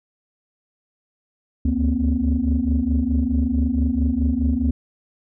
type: tone cluster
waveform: sine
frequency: 70.7 / 75.3 / 235.6 / 260.9 Hz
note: C#2 / D2 / A#3 / C4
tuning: +35 / +44 / +19 / -5 cents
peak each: -22 dBFS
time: 1.65-4.71 s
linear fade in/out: 5 ms
effects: tanh soft clip ceiling -9 dBFS